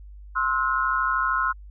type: tone cluster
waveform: sine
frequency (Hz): 1053 / 1306 / 1439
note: C6 / E6 / F#6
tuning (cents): +11 / -17 / -49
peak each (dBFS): -25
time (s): 0.35-1.53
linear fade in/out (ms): 20
effects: added 50 Hz sine -40 dBFS peak until 1.7 s